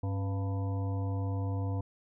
harmonic tone with a mistuned harmonic, 98.7 Hz, G2, 12 cents sharp, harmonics 1 / 3 / 5 / 7 / 9 / 10, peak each -30 / -40 / -44 / -47 / -49 / -50 dBFS, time 0.03-1.81 s, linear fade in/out 5 ms, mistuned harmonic 3, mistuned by -120 cents, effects none

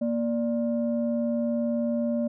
sine tone pair together, 234.8 / 587.3 Hz, A#3 / D5, +13 / 0 cents, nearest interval octave + major third, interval 1587 cents, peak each -24 / -28 dBFS, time 0.01-2.28 s, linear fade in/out 10 ms, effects tanh soft clip ceiling -17 dBFS

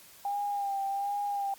sine tone with vibrato, 801 Hz, G5, 37 cents sharp, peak -29 dBFS, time 0.25-1.54 s, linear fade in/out 2 ms, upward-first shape sine, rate 1.3 Hz, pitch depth 32 cents each way, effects white hiss -54 dBFS RMS until 1.58 s + Opus 48 kbps

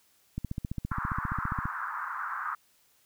click train, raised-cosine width 5 ms, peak -20 dBFS, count 20, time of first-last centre 0.38-1.655 s, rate 14.9 Hz
white band-pass noise, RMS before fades -35 dBFS, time 0.91-2.55 s, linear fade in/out 5 ms, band 1000 to 1500 Hz, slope 48 dB/octave
effects white hiss -66 dBFS RMS until 3.05 s

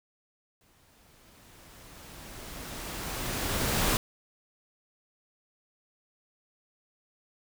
pink noise with exponential growth, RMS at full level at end -25 dBFS, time 0.61-3.97 s, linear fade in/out 1 ms, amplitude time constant 730 ms, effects none

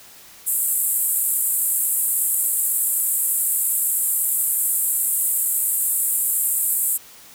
white band-pass noise, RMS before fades -21 dBFS, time 0.46-6.98 s, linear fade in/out 20 ms, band 7600 to 15000 Hz, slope 96 dB/octave, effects white hiss -45 dBFS RMS until 7.34 s

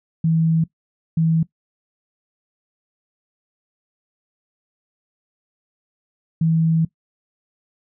sine tone bursts at uneven times, 162.4 Hz, E3, 26 cents flat, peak -14 dBFS, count 3, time 0.24-0.64 / 1.17-1.43 / 6.41-6.85 s, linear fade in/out 5 ms, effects noise-tail reverb RT60 0.1 s tail -19 dB re dry

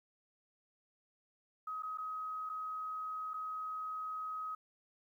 sine tone with dropouts, 1266 Hz, D#6, 30 cents sharp, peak -38 dBFS, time 1.67-4.55 s, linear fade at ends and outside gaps 5 ms, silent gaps 1.824-1.832 / 1.975-1.983 / 2.493-2.497 / 3.335-3.34 s, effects 12-bit

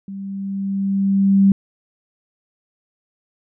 sine tone with level ramp, 196 Hz, G3, in tune, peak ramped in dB -28 to -8 dBFS, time 0.08-1.52 s, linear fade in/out 2 ms, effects none

